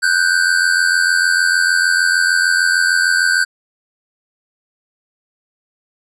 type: tone pair together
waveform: square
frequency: 1480 / 1566.6 Hz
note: F#6 / G6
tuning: 0 / -2 cents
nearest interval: minor second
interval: 98 cents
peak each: -16 / -15 dBFS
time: 0.02-3.45 s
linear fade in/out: 20 ms
effects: resampled to 24000 Hz